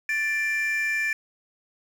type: tone pair together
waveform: triangle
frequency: 1760 / 2366 Hz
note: A6 / D7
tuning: 0 / +12 cents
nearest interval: perfect fourth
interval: 512 cents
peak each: -23 / -24 dBFS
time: 0.09-1.13 s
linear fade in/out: 2 ms
effects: tanh soft clip ceiling -16 dBFS + 8-bit